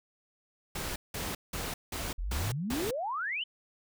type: noise bursts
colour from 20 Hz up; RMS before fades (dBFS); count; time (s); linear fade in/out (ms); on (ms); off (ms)
pink; -36; 6; 0.75-2.91; 5; 210; 180
type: exponential sweep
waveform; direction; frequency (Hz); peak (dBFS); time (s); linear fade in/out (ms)
sine; up; 37.54 to 3136; -31; 2.18-3.44; 10
effects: none